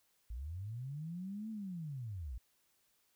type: linear two-way sweep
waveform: sine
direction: up then down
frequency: 51.91 to 224 to 51.91 Hz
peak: -40 dBFS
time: 0.3-2.38 s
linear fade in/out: 5 ms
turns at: 1.5 s
effects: white hiss -75 dBFS RMS until 3.15 s